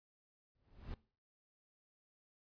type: noise with exponential growth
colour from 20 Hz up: brown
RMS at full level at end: -43 dBFS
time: 0.55-0.94 s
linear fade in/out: 1 ms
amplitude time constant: 84 ms
effects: noise-tail reverb RT60 0.4 s tail -19 dB re dry + resampled to 11025 Hz